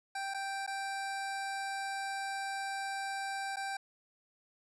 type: tone with dropouts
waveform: 25% pulse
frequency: 784 Hz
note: G5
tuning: in tune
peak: -32 dBFS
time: 0.15-3.77 s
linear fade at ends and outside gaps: 5 ms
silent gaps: 0.339-0.344 / 0.665-0.675 / 3.56-3.568 s
effects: resampled to 24000 Hz